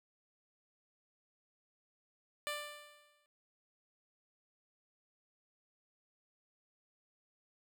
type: tone with exponential decay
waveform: 10% pulse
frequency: 591 Hz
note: D5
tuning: 11 cents sharp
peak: -27 dBFS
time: 2.47-3.26 s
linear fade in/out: 0 ms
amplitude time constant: 170 ms
effects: none